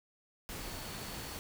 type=tone in noise; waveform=sine; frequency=4435 Hz; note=C#8; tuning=in tune; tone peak=-53 dBFS; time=0.6-1.37 s; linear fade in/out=0 ms; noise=pink; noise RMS=-43 dBFS; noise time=0.49-1.39 s; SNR=-13 dB; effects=none